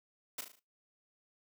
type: noise with echo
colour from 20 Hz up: white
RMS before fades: -39 dBFS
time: 0.38-0.41 s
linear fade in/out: 5 ms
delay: 37 ms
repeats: 5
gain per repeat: -6 dB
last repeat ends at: 0.595 s
effects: noise-tail reverb RT60 0.2 s tail -17 dB re dry + high-pass 200 Hz 12 dB/octave